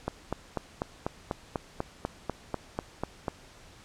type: click train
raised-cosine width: 1 ms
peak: -15 dBFS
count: 14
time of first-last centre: 0.08-3.282 s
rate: 4.06 Hz
effects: pink hiss -53 dBFS RMS until 3.84 s + low-pass 8000 Hz 12 dB/octave